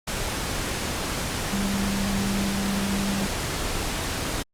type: tone in noise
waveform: sine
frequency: 197.7 Hz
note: G3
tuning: 15 cents sharp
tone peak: -25 dBFS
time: 1.52-3.27 s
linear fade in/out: 10 ms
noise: pink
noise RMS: -28 dBFS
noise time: 0.07-4.43 s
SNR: 0 dB
effects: low-pass 11000 Hz 12 dB/octave + Opus 48 kbps